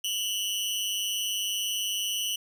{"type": "tone with amplitude modulation", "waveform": "sawtooth", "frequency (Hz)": 2960, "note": "F#7", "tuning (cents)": 0, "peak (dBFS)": -21, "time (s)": [0.04, 2.36], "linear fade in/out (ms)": 5, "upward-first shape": "sine", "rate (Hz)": 202, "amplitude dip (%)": 80, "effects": []}